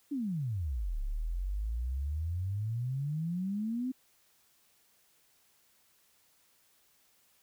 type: exponential two-way sweep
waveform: sine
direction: down then up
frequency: 300.2 to 33.97 to 263.2 Hz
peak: -31 dBFS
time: 0.11-3.92 s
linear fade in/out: 10 ms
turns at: 1 s
effects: white hiss -68 dBFS RMS until 7.42 s